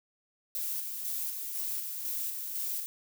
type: noise with tremolo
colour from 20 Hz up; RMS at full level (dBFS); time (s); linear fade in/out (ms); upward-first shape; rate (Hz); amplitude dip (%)
violet; -34; 0.55-2.86; 0; square; 2; 35
effects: none